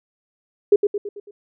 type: tone with echo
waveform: sine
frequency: 409 Hz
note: G#4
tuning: 26 cents flat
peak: -8 dBFS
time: 0.72-0.76 s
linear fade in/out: 5 ms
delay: 110 ms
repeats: 5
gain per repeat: -6 dB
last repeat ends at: 1.31 s
effects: none